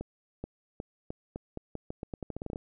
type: accelerating click train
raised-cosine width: 2 ms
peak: -23 dBFS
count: 18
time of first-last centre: 0.01-2.559 s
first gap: 430 ms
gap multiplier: 0.84
effects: none